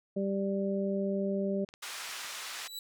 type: harmonic tone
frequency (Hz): 196.5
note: G3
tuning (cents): +4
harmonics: 1 / 2 / 3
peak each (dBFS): -31 / -34 / -35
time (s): 0.16-1.65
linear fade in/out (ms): 10
type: clicks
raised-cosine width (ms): 0.2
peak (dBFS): -32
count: 4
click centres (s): 1.689 / 1.739 / 2.093 / 2.246
type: band-pass noise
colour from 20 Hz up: pink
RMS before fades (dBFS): -41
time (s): 1.82-2.68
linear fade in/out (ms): 10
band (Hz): 1300 to 9100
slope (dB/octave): 12
type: tone with exponential growth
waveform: sawtooth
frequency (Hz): 3937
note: B7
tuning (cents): -6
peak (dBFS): -33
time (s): 2.42-2.79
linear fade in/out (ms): 2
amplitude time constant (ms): 80
effects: none